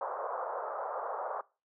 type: band-pass noise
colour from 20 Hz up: pink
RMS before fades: -37 dBFS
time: 0.01-1.41 s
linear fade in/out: 2 ms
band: 490 to 1300 Hz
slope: 48 dB/octave
effects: noise-tail reverb RT60 0.3 s tail -21 dB re dry